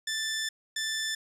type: tone pair in turn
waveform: 15% pulse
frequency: 1763 / 1763 Hz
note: A6 / A6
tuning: +3 / +3 cents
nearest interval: unison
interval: 0 cents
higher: neither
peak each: -23 dBFS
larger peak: neither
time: 0.07-0.49 / 0.76-1.15 s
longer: first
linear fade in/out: 5 ms
effects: resampled to 32000 Hz